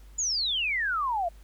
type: exponential sweep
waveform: sine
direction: down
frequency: 7110 to 655 Hz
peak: -25 dBFS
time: 0.18-1.29 s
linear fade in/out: 10 ms
effects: added 50 Hz sine -47 dBFS peak until 1.43 s + pink hiss -61 dBFS RMS until 1.43 s